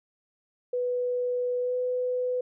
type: tone with pitch glide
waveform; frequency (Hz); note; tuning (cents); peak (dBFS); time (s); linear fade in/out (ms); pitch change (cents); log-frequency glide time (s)
sine; 493.9 to 499.9; B4 to B4; 0 to +21; -25; 0.73-2.41; 5; +21; 1.6-1.75
effects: none